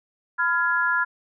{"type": "chord", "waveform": "sine", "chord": "F diminished", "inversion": "second", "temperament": "just", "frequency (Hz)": [1005.8, 1396.9, 1676.3], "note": ["Cb6", "F6", "Ab6"], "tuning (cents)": [31, 0, 16], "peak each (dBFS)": [-26, -22, -24], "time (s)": [0.38, 1.05], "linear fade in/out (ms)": 20, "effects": []}